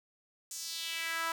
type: tone with high-pass filter sweep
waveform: sawtooth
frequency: 329.6 Hz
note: E4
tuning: in tune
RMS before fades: -37 dBFS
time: 0.51-1.32 s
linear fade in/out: 2 ms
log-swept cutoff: 7100 to 1100 Hz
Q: 2.3
effects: none